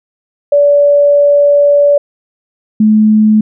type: tone pair in turn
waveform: sine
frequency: 576 / 215.1 Hz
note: D5 / A3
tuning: -34 / -39 cents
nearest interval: octave + perfect fourth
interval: 1705 cents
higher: first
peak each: -4 dBFS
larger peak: neither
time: 0.52-1.98 / 2.8-3.41 s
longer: first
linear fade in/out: 5 ms
effects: none